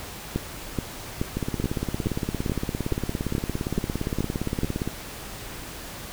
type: two click trains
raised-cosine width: 3 ms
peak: -11 / -13 dBFS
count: 11 / 62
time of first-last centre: 0.36-4.634 / 1.37-4.876 s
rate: 2.34 / 17.4 Hz
effects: pink hiss -38 dBFS RMS until 6.12 s